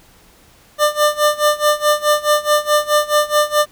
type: tone with tremolo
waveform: 25% pulse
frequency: 597 Hz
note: D5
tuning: 28 cents sharp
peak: -6 dBFS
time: 0.78-3.66 s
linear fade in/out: 50 ms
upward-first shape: sine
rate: 4.7 Hz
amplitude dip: 90%
effects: pink hiss -49 dBFS RMS until 3.71 s